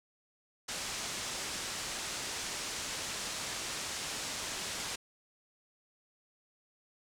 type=low-pass noise; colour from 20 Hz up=white; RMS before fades=-39 dBFS; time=0.68-4.96 s; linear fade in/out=10 ms; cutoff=8100 Hz; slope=24 dB/octave; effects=none